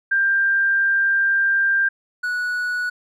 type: tone pair in turn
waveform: sine / triangle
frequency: 1588 / 1470.2 Hz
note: G6 / F#6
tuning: +22 / -11 cents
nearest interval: minor second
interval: 133 cents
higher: first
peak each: -15 / -19 dBFS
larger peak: first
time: 0.11-1.89 / 2.23-2.9 s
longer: first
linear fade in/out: 10 ms
effects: none